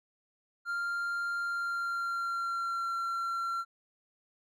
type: tone with pitch glide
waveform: triangle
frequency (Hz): 1394 to 1364.5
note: F6 to F6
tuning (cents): -4 to -41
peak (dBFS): -29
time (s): 0.65-3.65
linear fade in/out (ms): 50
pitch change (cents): -37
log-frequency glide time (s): 1.39-2.94
effects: none